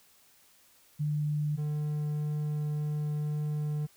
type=tone pair in turn; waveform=sine / triangle; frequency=149.3 / 149.84 Hz; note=D3 / D3; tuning=+29 / +35 cents; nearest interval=unison; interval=6 cents; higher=second; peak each=-27 dBFS; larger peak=neither; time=0.99-1.57 / 1.57-3.87 s; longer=second; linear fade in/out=20 ms; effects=white hiss -62 dBFS RMS until 3.96 s